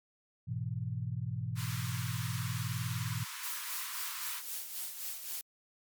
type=chord; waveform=sine; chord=E major; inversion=first; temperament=equal; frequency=103.83 / 123.47 / 164.81 Hz; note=G#2 / B2 / E3; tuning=0 / 0 / 0 cents; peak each=-38 / -36 / -41 dBFS; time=0.47-3.25 s; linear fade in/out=20 ms
type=high-pass noise; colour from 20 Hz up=pink; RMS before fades=-43 dBFS; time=1.55-4.43 s; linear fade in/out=50 ms; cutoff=950 Hz; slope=96 dB/octave
type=noise with tremolo; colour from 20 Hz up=blue; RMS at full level=-38 dBFS; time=3.43-5.41 s; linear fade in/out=0 ms; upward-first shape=sine; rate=3.8 Hz; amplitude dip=55%
effects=MP3 96 kbps